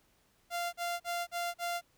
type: tone bursts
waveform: sawtooth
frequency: 694 Hz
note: F5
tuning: 11 cents flat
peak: -29 dBFS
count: 5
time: 0.5-1.814 s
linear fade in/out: 50 ms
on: 230 ms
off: 41 ms
effects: pink hiss -70 dBFS RMS until 1.97 s